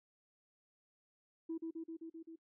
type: tone with echo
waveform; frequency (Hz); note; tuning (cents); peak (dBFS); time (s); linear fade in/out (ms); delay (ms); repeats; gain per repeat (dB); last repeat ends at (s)
sine; 326.9; E4; -14; -36; 1.49-1.58; 10; 130; 6; -2; 2.36
effects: noise-tail reverb RT60 0.1 s tail -19 dB re dry + tanh soft clip ceiling -34 dBFS